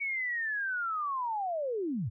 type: linear sweep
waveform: sine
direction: down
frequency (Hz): 2253 to 87.31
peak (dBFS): -30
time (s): 0-2.1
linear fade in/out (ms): 20
effects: none